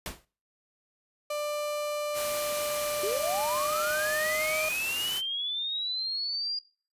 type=noise with exponential decay; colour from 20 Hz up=pink; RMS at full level=-31 dBFS; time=0.06-0.25 s; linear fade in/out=1 ms; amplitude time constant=40 ms
type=tone with pitch glide; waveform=35% pulse; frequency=593 to 623.9 Hz; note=D5 to D#5; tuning=+17 to +5 cents; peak=-28 dBFS; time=1.3-4.69 s; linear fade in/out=5 ms; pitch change=+88 cents; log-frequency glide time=3.32-4.57 s
type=noise; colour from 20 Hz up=white; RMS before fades=-35 dBFS; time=2.13-5.22 s; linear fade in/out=50 ms
type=linear sweep; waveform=sine; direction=up; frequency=370 to 4845 Hz; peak=-29 dBFS; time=3.03-6.59 s; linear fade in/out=5 ms
effects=noise-tail reverb RT60 0.4 s tail -22 dB re dry + resampled to 32000 Hz